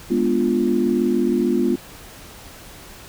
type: chord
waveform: sine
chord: G# diminished seventh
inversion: none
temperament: equal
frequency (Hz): 207.7 / 246.9 / 293.7 / 349.2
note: G#3 / B3 / D4 / F4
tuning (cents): 0 / 0 / 0 / 0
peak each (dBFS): -23 / -20 / -26 / -20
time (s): 0.1-1.76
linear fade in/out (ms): 10
effects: pink hiss -41 dBFS RMS until 3.08 s